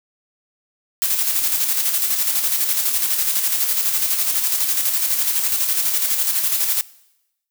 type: noise with tremolo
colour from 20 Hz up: blue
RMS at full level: -18 dBFS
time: 1.02-6.81 s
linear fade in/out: 0 ms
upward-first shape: square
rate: 12 Hz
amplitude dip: 40%
effects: noise-tail reverb RT60 0.9 s tail -21 dB re dry